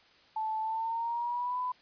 sine tone with pitch glide, 875 to 999.3 Hz, A5 to B5, -10 to +20 cents, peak -30 dBFS, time 0.36-1.72 s, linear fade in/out 5 ms, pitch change +230 cents, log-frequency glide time 0.61-1.59 s, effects white hiss -61 dBFS RMS until 1.81 s + resampled to 11025 Hz

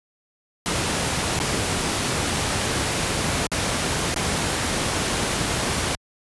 pink noise with dropouts, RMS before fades -23 dBFS, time 0.66-5.95 s, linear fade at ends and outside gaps 0 ms, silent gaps 1.39-1.401 / 3.468-3.517 / 4.143-4.161 s, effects high-pass 60 Hz 12 dB/octave + resampled to 24000 Hz

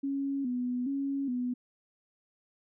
sine tone with vibrato, 261.6 Hz, C4, in tune, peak -29 dBFS, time 0.03-1.54 s, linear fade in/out 10 ms, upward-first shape square, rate 1.2 Hz, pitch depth 95 cents each way, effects none

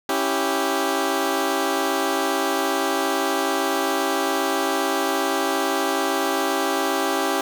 15% pulse chord, C# diminished, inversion none, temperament equal, 277.2 / 329.6 / 392 Hz, C#4 / E4 / G4, 0 / 0 / 0 cents, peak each -19 / -20 / -17 dBFS, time 0.09-7.41 s, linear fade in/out 2 ms, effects none

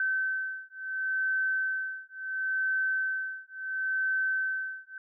sine beating tone pair, 1537 / 1537.72 Hz, G6 / G6, -35 / -34 cents, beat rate 0.72 Hz, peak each -31 dBFS, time 0-4.98 s, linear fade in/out 2 ms, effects none

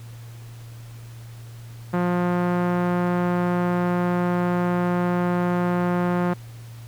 sawtooth tone with low-pass filter, 177 Hz, F3, 23 cents sharp, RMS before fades -22 dBFS, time 1.93-6.34 s, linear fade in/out 10 ms, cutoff 1400 Hz, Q 1.2, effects added 116 Hz sine -37 dBFS peak until 6.87 s + pink hiss -50 dBFS RMS until 6.87 s

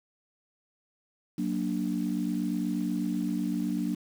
sine chord, Gb augmented, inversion none, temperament equal, 185 / 233.1 / 293.7 Hz, Gb3 / Bb3 / D4, 0 / 0 / 0 cents, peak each -31 dBFS, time 1.38-3.95 s, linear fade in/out 5 ms, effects tanh soft clip ceiling -17 dBFS + 8-bit

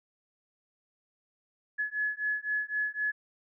sine beating tone pair, 1700 / 1703.9 Hz, G#6 / G#6, +40 / +44 cents, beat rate 3.9 Hz, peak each -32 / -32 dBFS, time 1.78-3.12 s, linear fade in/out 20 ms, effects none

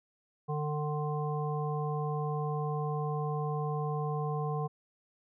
harmonic tone, 150 Hz, D3, 37 cents sharp, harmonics 1 / 3 / 5 / 7, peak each -32 / -37 / -39 / -40 dBFS, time 0.48-4.68 s, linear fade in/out 20 ms, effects none

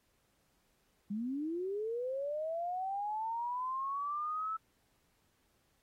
sine linear sweep, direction up, 196 to 1318.5 Hz, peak -34 dBFS, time 1.1-4.57 s, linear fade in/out 10 ms, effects pink hiss -75 dBFS RMS until 5.82 s + AAC 48 kbps

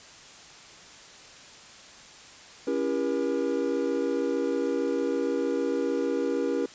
triangle chord, C# diminished seventh, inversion none, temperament just, 277.2 / 332.6 / 399.1 / 479 Hz, C#4 / E4 / G4 / Bb4, 0 / +16 / +31 / +47 cents, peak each -28 / -30 / -29 / -27 dBFS, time 2.67-6.66 s, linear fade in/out 5 ms, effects white hiss -48 dBFS RMS until 6.74 s + resampled to 16000 Hz

